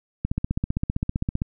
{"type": "click train", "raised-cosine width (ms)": 5, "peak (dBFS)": -11, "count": 19, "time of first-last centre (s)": [0.25, 1.419], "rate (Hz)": 15.4, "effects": []}